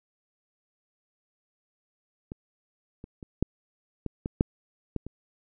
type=clicks; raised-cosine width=3 ms; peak=-23 / -28 / -28 / -10 / -18 / -17 / -7 / -16 / -25 dBFS; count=9; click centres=2.319 / 3.041 / 3.228 / 3.426 / 4.063 / 4.259 / 4.409 / 4.963 / 5.066 s; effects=none